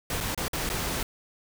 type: noise with dropouts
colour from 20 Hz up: pink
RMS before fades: -30 dBFS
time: 0.1-1.03 s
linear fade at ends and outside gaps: 2 ms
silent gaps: 0.204-0.208 / 0.347-0.376 / 0.482-0.532 / 0.692-0.699 s
effects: none